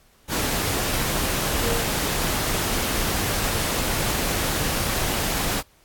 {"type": "tone in noise", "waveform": "sine", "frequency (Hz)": 466.2, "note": "A#4", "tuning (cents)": 0, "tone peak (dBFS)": -27, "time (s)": [1.61, 1.83], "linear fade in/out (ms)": 50, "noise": "pink", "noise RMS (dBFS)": -24, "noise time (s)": [0.28, 5.63], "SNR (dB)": -6, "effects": ["pink hiss -58 dBFS RMS until 5.84 s", "AAC 64 kbps"]}